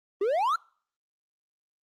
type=exponential sweep; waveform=triangle; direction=up; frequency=375.1 to 1408 Hz; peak=-21 dBFS; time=0.21-0.56 s; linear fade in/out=5 ms; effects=noise-tail reverb RT60 0.5 s tail -26 dB re dry + Opus 24 kbps